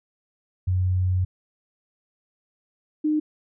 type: tone pair in turn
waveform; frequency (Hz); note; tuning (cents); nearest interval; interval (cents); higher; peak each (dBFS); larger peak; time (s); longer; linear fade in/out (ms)
sine; 91.9 / 305.1; F#2 / D#4; -11 / -34; octave + major sixth; 2077; second; -19; neither; 0.67-1.25 / 3.04-3.2; first; 10
effects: none